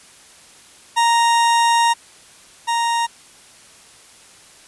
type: tone pair in turn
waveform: 40% pulse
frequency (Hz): 932.3 / 932.3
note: A#5 / A#5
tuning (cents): 0 / 0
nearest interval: unison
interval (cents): 0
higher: neither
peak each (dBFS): -12 / -16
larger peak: first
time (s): 0.96-1.94 / 2.67-3.07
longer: first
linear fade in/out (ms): 20
effects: white hiss -46 dBFS RMS until 4.67 s + resampled to 24000 Hz